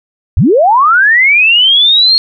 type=linear sweep; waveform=sine; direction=up; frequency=55 to 4318 Hz; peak=-4 dBFS; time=0.37-2.18 s; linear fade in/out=0 ms; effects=none